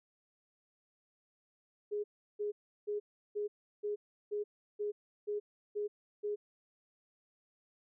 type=tone bursts; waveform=sine; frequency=415.3 Hz; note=G#4; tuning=in tune; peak=-33 dBFS; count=10; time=1.91-6.36 s; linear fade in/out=20 ms; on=130 ms; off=350 ms; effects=none